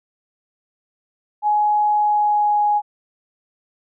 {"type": "tone with pitch glide", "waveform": "sine", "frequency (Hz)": [839, 832.2], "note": ["G#5", "G#5"], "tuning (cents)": [17, 3], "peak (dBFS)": -14, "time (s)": [1.42, 2.82], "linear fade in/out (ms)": 50, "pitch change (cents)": -14, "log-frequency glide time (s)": [1.95, 2.62], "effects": []}